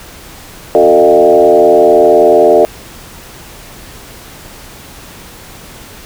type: tone with frequency modulation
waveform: sine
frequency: 525 Hz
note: C5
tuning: 6 cents sharp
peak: -3 dBFS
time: 0.75-2.65 s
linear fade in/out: 0 ms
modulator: 80.2 Hz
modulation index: 2.2
effects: pink hiss -33 dBFS RMS until 6.05 s